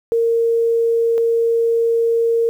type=tone pair in turn; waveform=sine; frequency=461.4 / 461.4 Hz; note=A#4 / A#4; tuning=-18 / -18 cents; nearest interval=unison; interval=0 cents; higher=neither; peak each=-13 dBFS; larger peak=neither; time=0.12-1.18 / 1.18-2.49 s; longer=second; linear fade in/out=0 ms; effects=8-bit